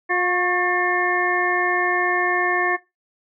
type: harmonic tone with a mistuned harmonic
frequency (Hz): 357.2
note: F4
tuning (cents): +39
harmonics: 1 / 2 / 3 / 5 / 6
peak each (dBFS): -24 / -26 / -26 / -21 / -27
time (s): 0.09-2.77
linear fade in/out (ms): 20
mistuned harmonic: 3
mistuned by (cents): +36
effects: noise-tail reverb RT60 0.2 s tail -18 dB re dry